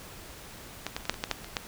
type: clicks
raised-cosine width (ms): 0.2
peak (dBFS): -14 / -14 / -30 / -22 / -7 / -21 / -11 / -9 / -23 / -10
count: 10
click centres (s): 0.866 / 0.965 / 1.007 / 1.054 / 1.096 / 1.142 / 1.239 / 1.313 / 1.445 / 1.568
effects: pink hiss -46 dBFS RMS until 1.67 s